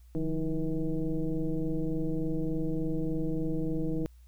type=tone with frequency modulation; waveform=sine; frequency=152.3 Hz; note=D#3; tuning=37 cents flat; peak=-27 dBFS; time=0.15-4.06 s; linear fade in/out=0 ms; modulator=164 Hz; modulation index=1.7; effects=added 60 Hz sine -51 dBFS peak until 4.27 s + white hiss -70 dBFS RMS until 4.27 s